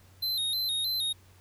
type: tone with vibrato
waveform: square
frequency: 3902 Hz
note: B7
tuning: 22 cents flat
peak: -28 dBFS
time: 0.22-1.13 s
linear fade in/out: 10 ms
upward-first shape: square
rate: 3.2 Hz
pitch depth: 75 cents each way
effects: added 92 Hz sine -55 dBFS peak until 1.4 s + pink hiss -61 dBFS RMS until 1.4 s